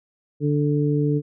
harmonic tone, 146.83 Hz, D3, in tune, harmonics 1 / 2 / 3, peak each -20 / -23 / -25 dBFS, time 0.4-1.22 s, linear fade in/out 50 ms, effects none

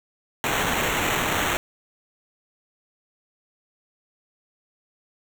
white noise with sample-and-hold, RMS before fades -24 dBFS, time 0.44-1.57 s, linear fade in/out 0 ms, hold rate 4900 Hz, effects none

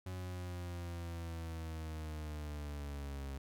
40% pulse linear sweep, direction down, 92.5 to 68 Hz, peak -40 dBFS, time 0.06-3.38 s, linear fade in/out 5 ms, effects none

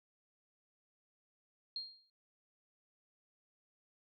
sine tone with exponential decay, 4223 Hz, C8, 15 cents sharp, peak -36 dBFS, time 1.76-2.1 s, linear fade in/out 2 ms, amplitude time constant 72 ms, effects none

